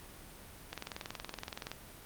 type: click train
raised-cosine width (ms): 0.2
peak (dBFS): -22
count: 22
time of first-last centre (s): 0.73-1.716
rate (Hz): 21.3
effects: pink hiss -52 dBFS RMS until 2.05 s + Opus 32 kbps